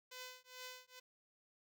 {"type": "tone with tremolo", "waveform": "5% pulse", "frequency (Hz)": 506, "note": "B4", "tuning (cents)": 42, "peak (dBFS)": -35, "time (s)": [0.11, 1], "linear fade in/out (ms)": 10, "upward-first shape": "triangle", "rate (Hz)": 2.3, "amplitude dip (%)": 100, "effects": []}